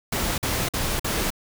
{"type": "noise bursts", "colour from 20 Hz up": "pink", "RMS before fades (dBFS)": -25, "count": 4, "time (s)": [0.12, 1.304], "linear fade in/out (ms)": 5, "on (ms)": 260, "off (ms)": 48, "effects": []}